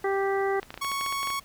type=harmonic tone; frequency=392 Hz; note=G4; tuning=in tune; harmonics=1 / 2 / 3 / 4 / 5; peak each=-25 / -30 / -35 / -37 / -35 dBFS; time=0.04-0.6 s; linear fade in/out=5 ms
type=clicks; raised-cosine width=0.3 ms; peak=-21 dBFS; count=12; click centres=0.63 / 0.705 / 0.742 / 0.776 / 0.847 / 0.917 / 1.011 / 1.063 / 1.125 / 1.231 / 1.273 / 1.303 s
type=tone; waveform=sawtooth; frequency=1108.7 Hz; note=C#6; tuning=in tune; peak=-24 dBFS; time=0.81-1.4 s; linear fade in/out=10 ms
effects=pink hiss -54 dBFS RMS until 1.44 s